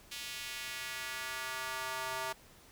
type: tone with high-pass filter sweep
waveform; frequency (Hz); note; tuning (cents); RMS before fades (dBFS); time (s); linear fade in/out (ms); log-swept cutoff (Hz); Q
square; 130; C3; -11; -40; 0.11-2.33; 10; 3000 to 830; 1.3
effects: pink hiss -59 dBFS RMS until 2.71 s